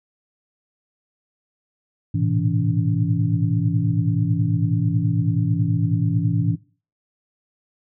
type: tone cluster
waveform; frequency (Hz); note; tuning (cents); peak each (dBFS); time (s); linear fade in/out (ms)
sine; 107.4 / 116.6 / 129 / 164 / 285.8; A2 / A#2 / C3 / E3 / D4; -41 / +1 / -24 / -9 / -47; -22 / -24 / -27 / -22 / -28; 2.14-6.56; 10
effects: noise-tail reverb RT60 0.4 s tail -21 dB re dry